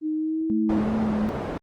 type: tone with pitch glide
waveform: sine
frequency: 310 to 322.6 Hz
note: D#4 to E4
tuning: -6 to -37 cents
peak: -23 dBFS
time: 0.01-0.83 s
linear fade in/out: 50 ms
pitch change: +69 cents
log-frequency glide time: 0.14-0.48 s
type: tone with vibrato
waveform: sine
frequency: 216 Hz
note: A3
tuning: 32 cents flat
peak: -22 dBFS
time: 0.5-1.29 s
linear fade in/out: 0 ms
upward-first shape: sine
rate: 2.6 Hz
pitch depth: 35 cents each way
type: low-pass noise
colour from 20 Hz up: white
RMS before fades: -30 dBFS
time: 0.69-1.58 s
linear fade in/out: 5 ms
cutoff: 600 Hz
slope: 12 dB/octave
effects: Opus 24 kbps